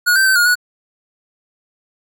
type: tone with pitch steps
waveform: square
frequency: 1450 / 1557 / 1539 / 1431 / 1466 Hz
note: F#6 / G6 / G6 / F6 / F#6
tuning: -35 / -12 / -32 / +42 / -16 cents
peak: -11 dBFS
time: 0.06-0.555 s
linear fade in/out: 20 ms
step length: 99 ms
effects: none